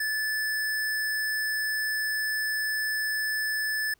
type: tone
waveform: square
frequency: 1739 Hz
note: A6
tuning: 21 cents flat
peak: -27 dBFS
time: 0-3.94 s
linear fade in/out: 5 ms
effects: pink hiss -67 dBFS RMS until 3.99 s